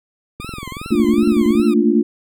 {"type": "click train", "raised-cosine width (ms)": 3, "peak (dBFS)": -17, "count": 27, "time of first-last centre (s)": [0.4, 1.598], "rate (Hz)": 21.7}
{"type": "tone with vibrato", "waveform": "20% pulse", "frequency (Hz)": 1180, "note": "D6", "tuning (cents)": 8, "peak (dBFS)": -26, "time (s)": [0.4, 1.74], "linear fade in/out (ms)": 5, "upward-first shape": "triangle", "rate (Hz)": 2.6, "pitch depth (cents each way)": 270}
{"type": "chord", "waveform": "sine", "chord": "Bb major seventh", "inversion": "third", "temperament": "equal with one note detuned", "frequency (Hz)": [220, 230.3, 293.7, 349.2], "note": ["A3", "Bb3", "D4", "F4"], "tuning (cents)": [0, -21, 0, 0], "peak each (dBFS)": -17, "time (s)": [0.91, 2.03], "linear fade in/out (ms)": 10}
{"effects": []}